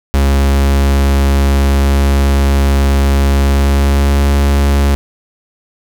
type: tone with pitch glide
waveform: 45% pulse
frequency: 69.2 to 70.17 Hz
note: C#2 to C#2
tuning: -2 to +22 cents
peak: -8 dBFS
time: 0.14-4.95 s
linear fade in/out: 0 ms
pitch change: +24 cents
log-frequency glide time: 3.39-4.22 s
effects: none